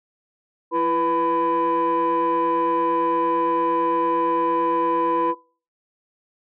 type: tone cluster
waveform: sine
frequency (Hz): 336.6 / 492 / 1001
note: E4 / B4 / B5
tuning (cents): +36 / -7 / +23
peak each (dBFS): -22 / -23 / -19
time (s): 0.71-5.35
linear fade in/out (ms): 50
effects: noise-tail reverb RT60 0.4 s tail -24 dB re dry + tanh soft clip ceiling -14 dBFS